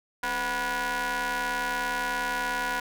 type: ring-modulated tone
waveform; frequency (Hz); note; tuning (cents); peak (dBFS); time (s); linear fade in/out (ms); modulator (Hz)
sawtooth; 237; A#3; +29; -20; 0.23-2.8; 5; 1220
effects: none